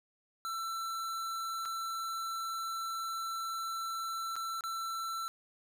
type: tone with dropouts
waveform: square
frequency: 1339 Hz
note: E6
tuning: 27 cents sharp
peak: -36 dBFS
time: 0.45-5.28 s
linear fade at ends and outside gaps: 0 ms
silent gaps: 1.653-1.657 / 4.356-4.364 / 4.608-4.638 s
effects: none